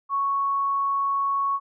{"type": "tone", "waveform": "sine", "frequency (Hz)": 1108.7, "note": "C#6", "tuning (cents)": 0, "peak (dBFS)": -21, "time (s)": [0.09, 1.6], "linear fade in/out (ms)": 50, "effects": []}